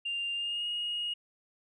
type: tone with pitch glide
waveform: sine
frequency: 2794 to 2873 Hz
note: F7 to F7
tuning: 0 to +48 cents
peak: -30 dBFS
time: 0.05-1.14 s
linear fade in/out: 10 ms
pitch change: +48 cents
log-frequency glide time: 0.34-0.67 s
effects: tanh soft clip ceiling -27 dBFS